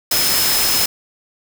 sine tone in noise, 5160 Hz, E8, 38 cents flat, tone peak -20 dBFS, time 0.11-0.86 s, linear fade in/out 5 ms, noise white, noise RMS -17 dBFS, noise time 0.11-0.86 s, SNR -6 dB, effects none

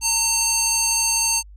square tone with band-pass filter, 906 Hz, A#5, 50 cents flat, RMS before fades -20 dBFS, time 0.01-1.43 s, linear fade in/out 50 ms, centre 7000 Hz, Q 2.4, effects added 50 Hz sine -40 dBFS peak until 1.56 s

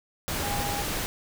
sine tone in noise, 813 Hz, G#5, 37 cents flat, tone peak -32 dBFS, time 0.43-0.82 s, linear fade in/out 0 ms, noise pink, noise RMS -30 dBFS, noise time 0.28-1.06 s, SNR -5 dB, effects none

